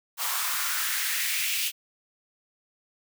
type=noise with high-pass filter sweep; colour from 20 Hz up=white; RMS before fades=-28 dBFS; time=0.17-1.72 s; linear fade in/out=50 ms; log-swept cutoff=930 to 2800 Hz; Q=2.7; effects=none